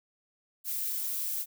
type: noise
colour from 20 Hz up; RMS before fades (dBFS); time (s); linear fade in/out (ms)
violet; -33; 0.64-1.46; 50
effects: none